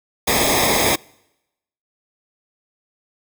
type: noise with comb filter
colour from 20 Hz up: pink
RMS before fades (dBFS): -17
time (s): 0.27-0.96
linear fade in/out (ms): 10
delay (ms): 0.69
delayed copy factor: -0.85
effects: noise-tail reverb RT60 0.9 s tail -26 dB re dry